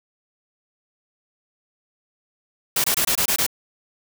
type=noise bursts; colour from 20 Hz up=white; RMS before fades=-20 dBFS; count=7; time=2.76-3.465 s; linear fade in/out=5 ms; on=81 ms; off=23 ms; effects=none